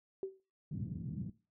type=tone with exponential decay; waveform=sine; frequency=384.4 Hz; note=G4; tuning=34 cents flat; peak=-32 dBFS; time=0.23-0.4 s; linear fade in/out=1 ms; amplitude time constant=36 ms
type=band-pass noise; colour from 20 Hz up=pink; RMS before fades=-41 dBFS; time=0.71-1.3 s; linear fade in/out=5 ms; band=110 to 200 Hz; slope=24 dB/octave
effects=noise-tail reverb RT60 0.3 s tail -17 dB re dry